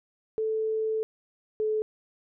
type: tone pair in turn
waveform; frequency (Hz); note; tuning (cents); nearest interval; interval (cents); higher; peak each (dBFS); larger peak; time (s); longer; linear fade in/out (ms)
sine; 438.8 / 431.8; A4 / A4; -5 / -33; unison; 28; first; -25 / -24; second; 0.38-1.03 / 1.6-1.82; first; 0
effects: none